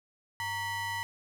square ring-modulated tone, 513 Hz, C5, 34 cents flat, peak -30 dBFS, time 0.4-1.03 s, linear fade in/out 0 ms, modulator 1440 Hz, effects none

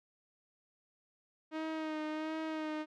sawtooth tone with vibrato, 312.5 Hz, D#4, 8 cents sharp, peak -32 dBFS, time 1.51-2.86 s, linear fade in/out 50 ms, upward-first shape sine, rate 1.4 Hz, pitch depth 29 cents each way, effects low-pass 3000 Hz 12 dB/octave

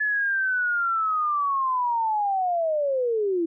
sine linear sweep, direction down, 1723 to 323 Hz, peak -21 dBFS, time 0-3.46 s, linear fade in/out 10 ms, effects none

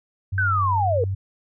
sine tone, 96.4 Hz, G2, 28 cents flat, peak -22 dBFS, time 0.32-1.15 s, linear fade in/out 10 ms
sine linear sweep, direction down, 1560 to 440 Hz, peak -19 dBFS, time 0.38-1.04 s, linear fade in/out 2 ms
effects none

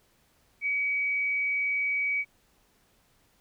sine tone with frequency modulation, 2270 Hz, C#7, 41 cents sharp, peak -25 dBFS, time 0.61-2.25 s, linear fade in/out 50 ms, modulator 142 Hz, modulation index 0.21, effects pink hiss -66 dBFS RMS until 3.4 s

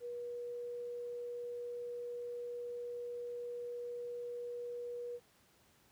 sine tone, 482.2 Hz, B4, 41 cents flat, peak -40 dBFS, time 0-5.2 s, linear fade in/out 50 ms, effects pink hiss -68 dBFS RMS until 5.91 s + high-pass 80 Hz 12 dB/octave

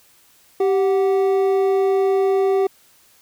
triangle tone pair together, 389.1 / 740 Hz, G4 / F#5, -13 / 0 cents, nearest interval major seventh, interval 1113 cents, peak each -13 / -23 dBFS, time 0.6-2.67 s, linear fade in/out 5 ms, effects white hiss -54 dBFS RMS until 3.21 s

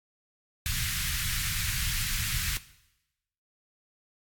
pink band-stop noise, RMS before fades -30 dBFS, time 0.66-2.57 s, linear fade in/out 0 ms, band 140 to 1600 Hz, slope 24 dB/octave, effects noise-tail reverb RT60 0.9 s tail -17 dB re dry + AAC 64 kbps

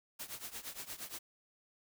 white noise with tremolo, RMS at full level -42 dBFS, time 0.19-1.19 s, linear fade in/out 10 ms, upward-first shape triangle, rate 8.6 Hz, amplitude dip 90%, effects none

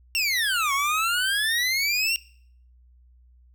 25% pulse exponential two-way sweep, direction down then up, 2794 to 1085 to 2794 Hz, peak -18 dBFS, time 0.15-2.16 s, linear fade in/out 0 ms, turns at 0.73 s, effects noise-tail reverb RT60 0.6 s tail -22 dB re dry + added 61 Hz sine -52 dBFS peak until 3.54 s

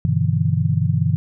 sine chord, E minor seventh, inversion first, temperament just, 98.89 / 123.61 / 148.33 / 164.81 Hz, G2 / B2 / D3 / E3, +16 / +2 / +18 / 0 cents, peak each -21 dBFS, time 0.05-1.16 s, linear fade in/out 0 ms, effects none

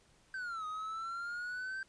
triangle exponential two-way sweep, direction down then up, 1568 to 1244.5 to 1568 Hz, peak -36 dBFS, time 0.34-1.83 s, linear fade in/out 2 ms, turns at 0.66 s, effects pink hiss -67 dBFS RMS until 1.88 s + resampled to 22050 Hz

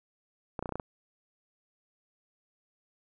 clicks, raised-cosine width 1 ms, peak -20 dBFS, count 7, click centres 0.592 / 0.626 / 0.658 / 0.692 / 0.723 / 0.756 / 0.798 s, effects none

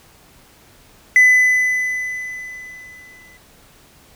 triangle tone with exponential decay, 2005 Hz, B6, 26 cents sharp, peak -4 dBFS, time 1.16-3.37 s, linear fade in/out 1 ms, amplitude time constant 480 ms, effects tanh soft clip ceiling -1 dBFS + pink hiss -49 dBFS RMS until 4.15 s

